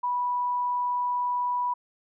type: tone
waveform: sine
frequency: 982 Hz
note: B5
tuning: 10 cents flat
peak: -24 dBFS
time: 0.03-1.74 s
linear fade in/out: 10 ms
effects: none